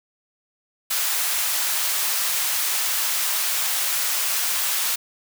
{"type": "high-pass noise", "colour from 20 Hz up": "white", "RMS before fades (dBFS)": -23, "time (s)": [0.9, 4.96], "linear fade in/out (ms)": 10, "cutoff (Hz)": 850, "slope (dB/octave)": 12, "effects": []}